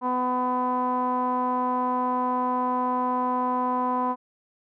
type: tone with low-pass filter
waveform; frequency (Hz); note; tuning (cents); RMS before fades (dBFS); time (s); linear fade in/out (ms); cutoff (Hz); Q
sawtooth; 250.9; B3; +28; -25; 0.01-4.16; 50; 960; 9.3
effects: none